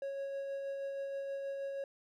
triangle tone with tremolo, 551 Hz, C#5, 11 cents flat, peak -34 dBFS, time 0.02-1.84 s, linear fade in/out 2 ms, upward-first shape sine, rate 6.3 Hz, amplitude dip 25%, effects none

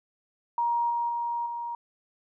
sine tone with level steps, 944 Hz, A#5, 22 cents sharp, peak -23 / -25 / -27 / -31 dBFS, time 0.58-1.75 s, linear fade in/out 2 ms, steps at 0.9 / 1.09 / 1.46 s, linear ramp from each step 2 ms, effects none

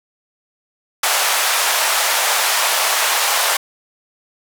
pink band-pass noise, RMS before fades -17 dBFS, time 1.03-3.57 s, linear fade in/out 5 ms, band 670 to 15000 Hz, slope 24 dB/octave, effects none

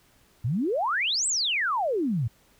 sine exponential two-way sweep, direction up then down, 103.83 to 8290 to 103.83 Hz, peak -23 dBFS, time 0.44-2.28 s, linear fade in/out 10 ms, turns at 1.27 s, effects pink hiss -61 dBFS RMS until 2.59 s

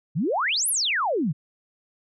sine exponential two-way sweep, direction up then down, 130.81 to 11800 to 130.81 Hz, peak -21 dBFS, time 0.15-1.33 s, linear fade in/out 20 ms, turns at 0.69 s, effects none

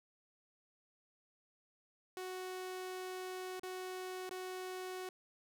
sawtooth tone with dropouts, 370 Hz, F#4, in tune, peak -38 dBFS, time 2.17-5.09 s, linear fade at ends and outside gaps 1 ms, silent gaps 3.596-3.633 / 4.293-4.31 s, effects none

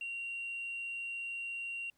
sine tone, 2757 Hz, F7, 23 cents flat, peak -36 dBFS, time 0.01-1.9 s, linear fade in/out 2 ms, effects tanh soft clip ceiling -34 dBFS + pink hiss -75 dBFS RMS until 1.97 s

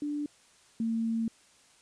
sine tone pair in turn, 293.7 / 226.8 Hz, D4 / A#3, 0 / -47 cents, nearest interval major third, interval 447 cents, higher first, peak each -30 / -27 dBFS, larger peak second, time 0.02-0.26 / 0.8-1.28 s, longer second, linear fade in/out 2 ms, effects white hiss -61 dBFS RMS until 1.81 s + resampled to 22050 Hz

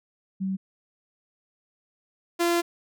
sine / sawtooth tone pair in turn, 191.2 / 343.2 Hz, G3 / F4, -43 / -30 cents, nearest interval minor seventh, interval 1013 cents, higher second, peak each -25 / -17 dBFS, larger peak second, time 0.4-0.57 / 2.39-2.62 s, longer second, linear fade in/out 20 ms, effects none

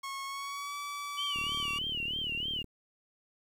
sawtooth tone with pitch glide, 1093 to 1150.7 Hz, C#6 to D6, -25 to -36 cents, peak -33 dBFS, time 0.03-1.79 s, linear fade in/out 10 ms, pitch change +89 cents, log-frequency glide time 0.25-0.76 s
sine tone with vibrato, 2950 Hz, F#7, 6 cents flat, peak -32 dBFS, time 1.17-2.63 s, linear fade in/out 20 ms, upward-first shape sine, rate 3.2 Hz, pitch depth 130 cents each way
click train, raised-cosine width 3 ms, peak -33 dBFS, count 49, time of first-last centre 1.36-2.643 s, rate 37.4 Hz
effects low-pass 11000 Hz 12 dB/octave + 10-bit

